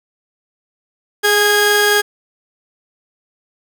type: tone pair together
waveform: sawtooth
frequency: 415.3 / 1637.4 Hz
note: G#4 / G#6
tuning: 0 / -25 cents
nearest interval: 2 octaves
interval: 2375 cents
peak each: -10 dBFS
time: 1.23-2.02 s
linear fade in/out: 20 ms
effects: none